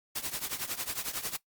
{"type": "noise with tremolo", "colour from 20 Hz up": "white", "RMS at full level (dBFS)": -32, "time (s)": [0.15, 1.37], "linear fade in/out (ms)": 10, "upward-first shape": "triangle", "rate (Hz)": 11, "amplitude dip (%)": 90, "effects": ["noise-tail reverb RT60 0.1 s tail -19 dB re dry", "Opus 48 kbps"]}